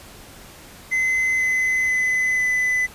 triangle tone with pitch steps, 2045 / 2032 / 2019 / 2006 Hz, C7 / B6 / B6 / B6, -40 / +49 / +38 / +26 cents, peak -16 dBFS, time 0.91-2.87 s, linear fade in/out 20 ms, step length 490 ms, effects pink hiss -43 dBFS RMS until 2.94 s + resampled to 32000 Hz

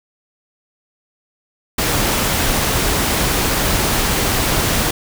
pink noise, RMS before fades -17 dBFS, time 1.78-4.91 s, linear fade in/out 5 ms, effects none

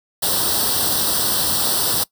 white noise with comb filter, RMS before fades -19 dBFS, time 0.22-2.04 s, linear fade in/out 10 ms, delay 0.22 ms, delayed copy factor +0.85, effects noise-tail reverb RT60 0.1 s tail -21 dB re dry + high-pass 60 Hz 12 dB/octave

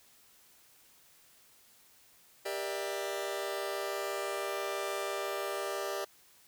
sawtooth chord, E half-diminished seventh, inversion first, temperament just, 395.6 / 474.7 / 593.3 / 659.3 Hz, G4 / Bb4 / D5 / E5, +16 / +31 / +18 / 0 cents, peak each -34 / -39 / -34 / -39 dBFS, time 2.45-6.05 s, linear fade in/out 10 ms, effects white hiss -62 dBFS RMS until 6.47 s

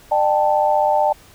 sine chord, D suspended fourth, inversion none, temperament equal with one note detuned, 601.1 / 784 / 880 Hz, D5 / G5 / A5, +40 / 0 / 0 cents, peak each -18 dBFS, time 0.11-1.13 s, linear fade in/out 10 ms, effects pink hiss -47 dBFS RMS until 1.34 s

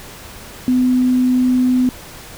sine tone, 252.5 Hz, B3, 39 cents sharp, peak -11 dBFS, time 0.68-1.89 s, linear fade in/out 0 ms, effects pink hiss -36 dBFS RMS until 2.37 s

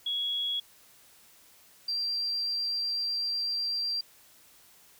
sine tone pair in turn, 3340 / 4723 Hz, G#7 / D8, +9 / +9 cents, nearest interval tritone, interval 600 cents, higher second, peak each -28 dBFS, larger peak neither, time 0.06-0.6 / 1.88-4.01 s, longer second, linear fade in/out 5 ms, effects white hiss -58 dBFS RMS until 4.99 s

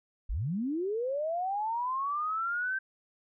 sine linear sweep, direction up, 32.87 to 1570 Hz, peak -29 dBFS, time 0.29-2.79 s, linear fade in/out 10 ms, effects none

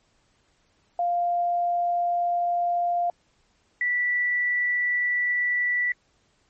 sine tone pair in turn, 698.5 / 1962 Hz, F5 / B6, 0 / -12 cents, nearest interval octave + tritone, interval 1788 cents, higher second, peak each -21 dBFS, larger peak neither, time 0.99-3.1 / 3.81-5.92 s, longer neither, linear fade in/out 2 ms, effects pink hiss -66 dBFS RMS until 6.49 s + MP3 32 kbps

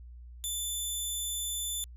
10% pulse tone, 3520 Hz, A7, in tune, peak -24 dBFS, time 0.44-1.84 s, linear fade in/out 0 ms, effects added 60 Hz sine -45 dBFS peak until 1.96 s + resampled to 32000 Hz

